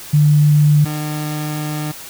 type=tone pair in turn; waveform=sine / 30% pulse; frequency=148.7 / 151.21 Hz; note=D3 / D#3; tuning=+22 / -49 cents; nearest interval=unison; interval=29 cents; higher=second; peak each=-8 / -18 dBFS; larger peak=first; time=0.13-0.85 / 0.85-1.92 s; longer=second; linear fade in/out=10 ms; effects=white hiss -34 dBFS RMS until 2.09 s